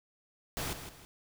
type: noise with echo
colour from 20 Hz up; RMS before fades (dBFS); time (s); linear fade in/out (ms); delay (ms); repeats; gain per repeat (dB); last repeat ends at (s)
pink; -36; 0.57-0.73; 0; 160; 2; -9; 1.05
effects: none